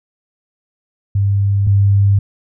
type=tone pair in turn; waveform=sine; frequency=99.7 / 99.7 Hz; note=G2 / G2; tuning=+30 / +30 cents; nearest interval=unison; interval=0 cents; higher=neither; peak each=-11 / -8 dBFS; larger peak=second; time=1.15-1.67 / 1.67-2.19 s; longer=neither; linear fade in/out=5 ms; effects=none